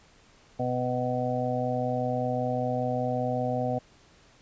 harmonic tone, 125.1 Hz, B2, 23 cents sharp, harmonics 1 / 2 / 4 / 5 / 6, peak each -32 / -32 / -32 / -32 / -32 dBFS, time 0.59-3.79 s, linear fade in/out 10 ms, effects pink hiss -58 dBFS RMS until 4.41 s + resampled to 16000 Hz

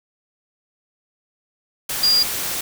sine tone in noise, 4814 Hz, D8, 42 cents sharp, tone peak -13 dBFS, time 2.03-2.23 s, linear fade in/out 5 ms, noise white, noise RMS -25 dBFS, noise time 1.89-2.61 s, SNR +9 dB, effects none

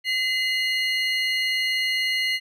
triangle tone cluster, 2045 / 2878 / 4238 Hz, C7 / F#7 / C8, -40 / -49 / +21 cents, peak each -22 / -26 / -27 dBFS, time 0.04-2.4 s, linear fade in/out 50 ms, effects none

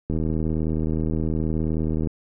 click train, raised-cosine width 3 ms, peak -13 dBFS, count 157, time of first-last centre 0.1-2.072 s, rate 79.1 Hz, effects none

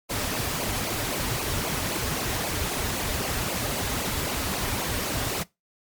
pink noise with flanger, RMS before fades -28 dBFS, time 0.09-5.44 s, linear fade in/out 20 ms, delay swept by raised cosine 0.54 to 6.04 ms, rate 3.8 Hz, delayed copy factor -0.8, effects noise-tail reverb RT60 0.2 s tail -21 dB re dry + MP3 96 kbps

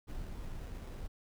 brown noise with sample-and-hold, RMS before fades -42 dBFS, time 0.07-1.08 s, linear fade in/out 20 ms, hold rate 4410 Hz, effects none

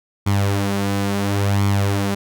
sawtooth tone with flanger, 100 Hz, G2, 35 cents sharp, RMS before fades -19 dBFS, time 0.26-2.15 s, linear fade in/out 10 ms, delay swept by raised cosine 0.89 to 6.09 ms, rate 0.72 Hz, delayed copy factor +0.55, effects none

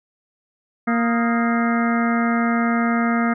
harmonic tone with a mistuned harmonic, 233.1 Hz, A#3, in tune, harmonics 1 / 2 / 3 / 4 / 5 / 6 / 7 / 8 / 9, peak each -18 / -31 / -26 / -36 / -26 / -30 / -31 / -33 / -31 dBFS, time 0.87-3.34 s, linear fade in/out 10 ms, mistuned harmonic 5, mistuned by +120 cents, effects none

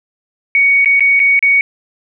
sine tone with dropouts, 2236 Hz, C#7, 14 cents sharp, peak -7 dBFS, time 0.55-1.61 s, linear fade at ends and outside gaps 1 ms, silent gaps 0.847-0.858 / 0.996-1.006 / 1.194-1.2 / 1.392-1.426 s, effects none

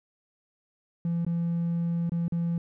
triangle tone with dropouts, 169.7 Hz, F3, 49 cents flat, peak -22 dBFS, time 1.05-2.58 s, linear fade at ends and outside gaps 2 ms, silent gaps 1.249-1.265 / 2.095-2.119 / 2.281-2.322 s, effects tanh soft clip ceiling -20 dBFS

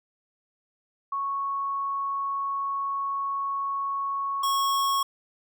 sine / square tone pair in turn, 1106 / 1100.1 Hz, C#6 / C#6, -4 / -14 cents, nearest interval unison, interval 10 cents, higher first, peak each -26 / -23 dBFS, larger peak second, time 1.12-4.43 / 4.43-5.03 s, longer first, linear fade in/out 5 ms, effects none

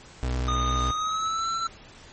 35% pulse tone with vibrato, 62.7 Hz, B1, 27 cents sharp, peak -23 dBFS, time 0.23-0.91 s, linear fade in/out 0 ms, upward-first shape triangle, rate 10 Hz, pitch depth 25 cents each way
square tone with pitch glide, 1230 to 1341.3 Hz, D#6 to E6, -20 to +30 cents, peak -26 dBFS, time 0.48-1.67 s, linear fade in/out 2 ms, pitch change +150 cents, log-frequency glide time 0.85-1.48 s
effects pink hiss -48 dBFS RMS until 2.12 s + MP3 32 kbps

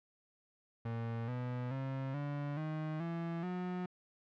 35% pulse tone with pitch steps, 115.2 / 124.18 / 133.87 / 144.31 / 155.56 / 167.69 / 180.77 Hz, A#2 / B2 / C3 / D3 / D#3 / E3 / F#3, -20 / +10 / +40 / -30 / 0 / +30 / -40 cents, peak -35 dBFS, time 0.85-3.86 s, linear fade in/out 5 ms, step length 430 ms, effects low-pass 2000 Hz 12 dB/octave

